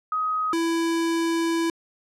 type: tone pair in turn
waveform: sine / square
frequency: 1259 / 332 Hz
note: D#6 / E4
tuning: +20 / +12 cents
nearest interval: octave + major seventh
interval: 2308 cents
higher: first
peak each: -22 dBFS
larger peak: neither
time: 0.12-0.53 / 0.53-1.7 s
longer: second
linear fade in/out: 2 ms
effects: low-pass 10000 Hz 12 dB/octave